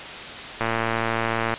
click train, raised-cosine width 0.5 ms, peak -8 dBFS, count 107, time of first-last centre 0.61-1.54 s, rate 114 Hz, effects white hiss -34 dBFS RMS until 1.58 s + resampled to 8000 Hz

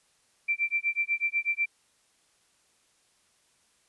sine tone with tremolo, 2349 Hz, D7, in tune, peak -22 dBFS, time 0.48-1.66 s, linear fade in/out 10 ms, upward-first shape sine, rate 8.1 Hz, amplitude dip 100%, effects white hiss -67 dBFS RMS until 3.88 s + resampled to 24000 Hz

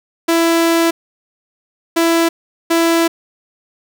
sawtooth tone bursts at uneven times, 332.9 Hz, E4, 17 cents sharp, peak -7 dBFS, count 3, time 0.28-0.91 / 1.96-2.29 / 2.7-3.08 s, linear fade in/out 10 ms, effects none

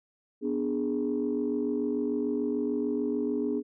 sine chord, G# diminished, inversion first, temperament equal, 246.9 / 293.7 / 415.3 Hz, B3 / D4 / G#4, 0 / 0 / 0 cents, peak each -30 dBFS, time 0.41-3.63 s, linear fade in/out 50 ms, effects tanh soft clip ceiling -19 dBFS

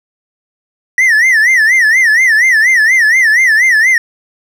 triangle tone with vibrato, 1900 Hz, A#6, 33 cents sharp, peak -4 dBFS, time 0.98-3.98 s, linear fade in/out 2 ms, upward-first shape sine, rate 4.2 Hz, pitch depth 180 cents each way, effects none

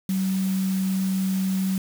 sine tone in noise, 190 Hz, F#3, 46 cents sharp, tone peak -21 dBFS, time 0.09-1.78 s, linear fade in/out 2 ms, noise white, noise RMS -38 dBFS, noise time 0.09-1.78 s, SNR +14 dB, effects none

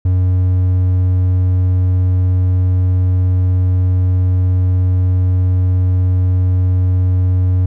triangle tone, 91.6 Hz, F#2, 17 cents flat, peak -8 dBFS, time 0.05-7.66 s, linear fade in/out 5 ms, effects none

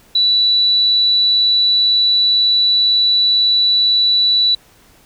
sine tone, 3951 Hz, B7, in tune, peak -10 dBFS, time 0.15-4.55 s, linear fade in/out 5 ms, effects pink hiss -49 dBFS RMS until 5.05 s

